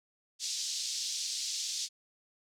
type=band-pass noise; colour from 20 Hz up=pink; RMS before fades=-36 dBFS; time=0.39-1.89 s; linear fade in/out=50 ms; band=4100 to 6900 Hz; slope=24 dB/octave; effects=none